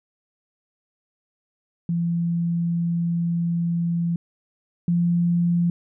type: tone pair in turn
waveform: sine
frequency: 170 / 172.47 Hz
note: F3 / F3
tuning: -46 / -21 cents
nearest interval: unison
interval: 25 cents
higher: second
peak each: -20 / -17 dBFS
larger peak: second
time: 1.89-4.16 / 4.88-5.7 s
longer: first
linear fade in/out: 2 ms
effects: none